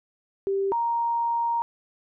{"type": "tone pair in turn", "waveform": "sine", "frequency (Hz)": [392, 934.5], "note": ["G4", "A#5"], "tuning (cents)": [0, 4], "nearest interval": "octave + minor third", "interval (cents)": 1504, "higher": "second", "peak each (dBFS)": -22, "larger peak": "neither", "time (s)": [[0.47, 0.72], [0.72, 1.62]], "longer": "second", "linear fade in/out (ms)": 0, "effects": []}